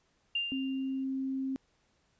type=tone with exponential decay; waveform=sine; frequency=2794 Hz; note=F7; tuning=in tune; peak=-27 dBFS; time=0.35-1.04 s; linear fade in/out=5 ms; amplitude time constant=150 ms
type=tone; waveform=sine; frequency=266.2 Hz; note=C4; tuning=30 cents sharp; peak=-31 dBFS; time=0.52-1.56 s; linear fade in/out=0 ms
effects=pink hiss -72 dBFS RMS until 2.19 s + resampled to 16000 Hz